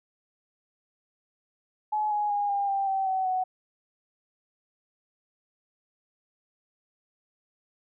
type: tone with pitch steps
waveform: sine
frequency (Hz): 850 / 834 / 818.2 / 802.8 / 787.6 / 772.7 / 758.1 / 743.8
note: G#5 / G#5 / G#5 / G5 / G5 / G5 / F#5 / F#5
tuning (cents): +40 / +7 / -26 / +41 / +8 / -25 / +42 / +9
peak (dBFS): -24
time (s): 1.92-3.44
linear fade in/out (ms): 10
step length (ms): 190
effects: none